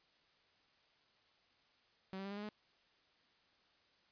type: tone with pitch steps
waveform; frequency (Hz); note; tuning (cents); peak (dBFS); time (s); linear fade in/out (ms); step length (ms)
sawtooth; 190 / 194.1 / 198.3 / 202.6 / 207 / 211.4; F#3 / G3 / G3 / G#3 / G#3 / G#3; +46 / -17 / +20 / -43 / -5 / +31; -39; 2.13-2.49; 0; 60
effects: white hiss -72 dBFS RMS until 4.11 s + resampled to 11025 Hz